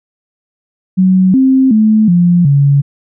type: tone with pitch steps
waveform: sine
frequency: 186.7 / 263.7 / 216.6 / 175 / 141 Hz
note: F#3 / C4 / A3 / F3 / C#3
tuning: +16 / +14 / -27 / +4 / +30 cents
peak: -5 dBFS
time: 0.97-2.82 s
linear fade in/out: 20 ms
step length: 370 ms
effects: none